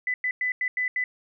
sine tone bursts at uneven times, 2000 Hz, B6, 21 cents sharp, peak -23 dBFS, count 6, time 0.07-0.14 / 0.24-0.31 / 0.41-0.52 / 0.61-0.68 / 0.77-0.88 / 0.96-1.04 s, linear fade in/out 2 ms, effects none

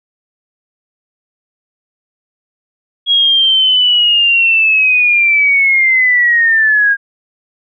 sine linear sweep, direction down, 3317 to 1614 Hz, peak -7 dBFS, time 3.06-6.97 s, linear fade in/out 50 ms, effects none

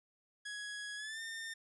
sawtooth tone with pitch glide, 1670 to 1810.7 Hz, G#6 to A6, +9 to +49 cents, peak -38 dBFS, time 0.45-1.54 s, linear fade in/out 10 ms, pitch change +140 cents, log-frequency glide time 0.96-1.21 s, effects resampled to 24000 Hz

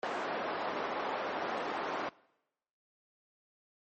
white band-pass noise, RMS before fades -36 dBFS, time 0.03-2.09 s, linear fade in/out 0 ms, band 340 to 1000 Hz, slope 12 dB/octave, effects noise-tail reverb RT60 0.9 s tail -23 dB re dry + MP3 32 kbps

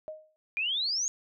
sine tone with exponential decay, 622.3 Hz, D#5, in tune, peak -33 dBFS, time 0.08-0.36 s, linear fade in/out 0 ms, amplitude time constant 60 ms
sine exponential sweep, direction up, 2372 to 6740 Hz, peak -27 dBFS, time 0.57-1.08 s, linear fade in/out 0 ms
effects none

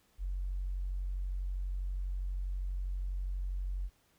sine tone, 46.17 Hz, F#1, 3 cents flat, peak -32 dBFS, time 0.18-3.9 s, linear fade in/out 50 ms, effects tanh soft clip ceiling -28 dBFS + pink hiss -70 dBFS RMS until 4.18 s

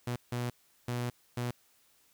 sawtooth tone bursts at uneven times, 121.7 Hz, B2, 25 cents flat, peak -28 dBFS, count 4, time 0.07-0.16 / 0.32-0.5 / 0.88-1.1 / 1.37-1.51 s, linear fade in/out 5 ms, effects white hiss -67 dBFS RMS until 2.13 s

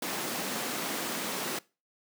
pink high-pass noise, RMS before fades -34 dBFS, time 0.02-1.59 s, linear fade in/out 5 ms, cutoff 190 Hz, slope 24 dB/octave, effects noise-tail reverb RT60 0.3 s tail -22 dB re dry

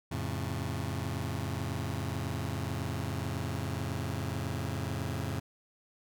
sawtooth chord, F augmented, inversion none, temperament just, 87.31 / 109.13 / 136.42 Hz, F2 / A2 / C#3, 0 / -14 / -27 cents, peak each -33 dBFS, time 0.11-5.4 s, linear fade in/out 10 ms, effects none

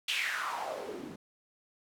white noise with band-pass filter sweep, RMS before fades -36 dBFS, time 0.08-1.16 s, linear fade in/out 5 ms, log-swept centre 3100 to 210 Hz, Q 4.6, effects none

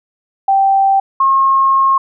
sine tone pair in turn, 781 / 1078.8 Hz, G5 / C#6, -7 / -47 cents, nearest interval tritone, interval 560 cents, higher second, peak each -8 dBFS, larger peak neither, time 0.48-1 / 1.2-1.98 s, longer second, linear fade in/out 5 ms, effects none

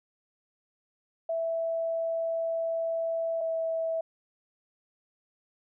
sine tone pair in turn, 659.3 / 653.2 Hz, E5 / E5, 0 / -16 cents, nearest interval unison, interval 16 cents, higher first, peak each -27 dBFS, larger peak neither, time 1.29-3.41 / 3.41-4.01 s, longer first, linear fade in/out 5 ms, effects none

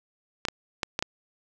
clicks, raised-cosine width 0.2 ms, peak -9 dBFS, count 5, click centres 0.452 / 0.485 / 0.832 / 0.991 / 1.025 s, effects none

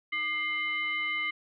sine tone with frequency modulation, 2100 Hz, C7, 6 cents sharp, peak -28 dBFS, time 0.12-1.31 s, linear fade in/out 10 ms, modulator 894 Hz, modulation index 0.69, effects none

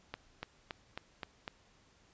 accelerating click train, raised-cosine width 0.3 ms, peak -23 dBFS, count 6, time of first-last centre 0.14-1.479 s, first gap 290 ms, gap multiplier 0.96, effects pink hiss -66 dBFS RMS until 2.13 s + resampled to 16000 Hz

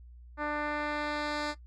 10% pulse tone with low-pass filter sweep, 297.2 Hz, D4, 21 cents sharp, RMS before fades -33 dBFS, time 0.37-1.55 s, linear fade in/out 50 ms, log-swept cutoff 1600 to 5500 Hz, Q 1.2, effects noise-tail reverb RT60 0.1 s tail -17 dB re dry + added 60 Hz sine -48 dBFS peak until 1.66 s

